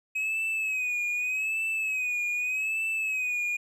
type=tone with vibrato; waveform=triangle; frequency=2537 Hz; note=D#7; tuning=33 cents sharp; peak=-25 dBFS; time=0.15-3.57 s; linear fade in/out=10 ms; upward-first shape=sine; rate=0.83 Hz; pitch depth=74 cents each way; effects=none